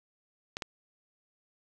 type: clicks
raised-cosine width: 0.2 ms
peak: -17 dBFS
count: 2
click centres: 0.569 / 0.622 s
effects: none